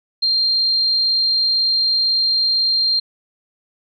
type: tone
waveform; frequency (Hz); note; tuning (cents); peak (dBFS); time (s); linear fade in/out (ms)
sine; 4186; C8; 0; -14; 0.22-3; 10
effects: none